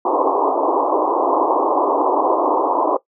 white band-pass noise, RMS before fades -17 dBFS, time 0.05-2.97 s, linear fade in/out 5 ms, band 280 to 1100 Hz, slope 96 dB/octave, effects noise-tail reverb RT60 0.1 s tail -18 dB re dry

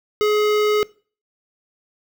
square tone with notch filter, 421.7 Hz, G#4, 26 cents sharp, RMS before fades -17 dBFS, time 0.21-0.83 s, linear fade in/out 0 ms, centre 10000 Hz, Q 0.55, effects noise-tail reverb RT60 0.4 s tail -22 dB re dry

